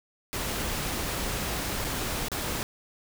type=noise with dropouts; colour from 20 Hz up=pink; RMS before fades=-31 dBFS; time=0.33-2.63 s; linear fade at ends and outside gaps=0 ms; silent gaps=1.843-1.847 / 2.284-2.317 s; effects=none